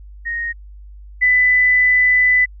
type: tone pair in turn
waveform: sine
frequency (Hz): 1864.7 / 1996.8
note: A#6 / B6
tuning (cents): 0 / +19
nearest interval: minor second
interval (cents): 119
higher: second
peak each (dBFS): -20 / -10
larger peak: second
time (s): 0.25-0.53 / 1.21-2.46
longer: second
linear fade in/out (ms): 20
effects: added 50 Hz sine -35 dBFS peak until 2.6 s